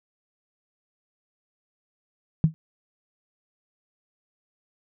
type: tone with exponential decay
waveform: sine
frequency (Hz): 158.8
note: D#3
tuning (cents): +36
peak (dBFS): -10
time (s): 2.44-2.54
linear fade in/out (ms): 0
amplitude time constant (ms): 21
effects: none